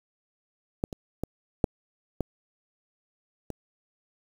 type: clicks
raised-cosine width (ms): 2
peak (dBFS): -13 / -23 / -16 / -7 / -13 / -21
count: 6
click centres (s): 0.839 / 0.928 / 1.236 / 1.642 / 2.207 / 3.503
effects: 7-bit